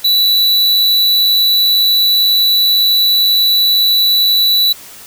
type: tone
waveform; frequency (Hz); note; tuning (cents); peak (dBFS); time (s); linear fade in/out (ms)
square; 3951; B7; 0; -9; 0.04-4.73; 10
effects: white hiss -35 dBFS RMS until 5.06 s